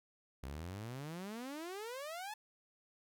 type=exponential sweep; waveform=sawtooth; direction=up; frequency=63.2 to 880 Hz; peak=-39 dBFS; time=0.43-2.34 s; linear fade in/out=5 ms; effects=none